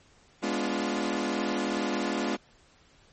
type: chord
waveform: sawtooth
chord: G# diminished seventh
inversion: none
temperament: equal with one note detuned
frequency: 207.7 / 246.9 / 289.1 / 349.2 Hz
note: G#3 / B3 / D4 / F4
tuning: 0 / 0 / -27 / 0 cents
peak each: -29 dBFS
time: 0.42-2.37 s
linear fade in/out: 20 ms
effects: pink hiss -60 dBFS RMS until 3.12 s + MP3 32 kbps